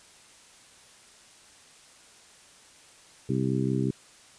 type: harmonic tone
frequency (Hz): 65.41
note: C2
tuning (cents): 0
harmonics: 2 / 3 / 4 / 5 / 6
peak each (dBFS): -28 / -30 / -31 / -32 / -33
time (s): 3.29-3.91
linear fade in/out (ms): 5
effects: white hiss -54 dBFS RMS until 4.38 s + resampled to 22050 Hz